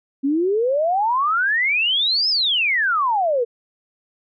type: exponential two-way sweep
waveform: sine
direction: up then down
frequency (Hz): 265.1 to 5300 to 453.7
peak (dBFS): -16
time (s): 0.23-3.45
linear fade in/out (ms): 20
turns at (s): 2.29
effects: none